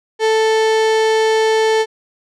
35% pulse tone, 440.6 Hz, A4, 2 cents sharp, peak -10 dBFS, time 0.19-1.86 s, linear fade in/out 50 ms, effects low-pass 6000 Hz 12 dB/octave

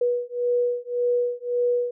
sine beating tone pair, 485.6 / 487.4 Hz, B4 / B4, -29 / -23 cents, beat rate 1.8 Hz, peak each -24 dBFS, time 0.01-1.91 s, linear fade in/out 5 ms, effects none

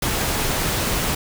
pink noise, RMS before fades -22 dBFS, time 0.02-1.15 s, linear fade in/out 5 ms, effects none

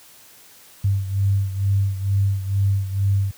sine beating tone pair, 98 / 100.2 Hz, G2 / G2, 0 / +38 cents, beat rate 2.2 Hz, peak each -18 / -23 dBFS, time 0.84-3.31 s, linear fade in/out 5 ms, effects white hiss -48 dBFS RMS until 3.37 s + high-pass 60 Hz 12 dB/octave

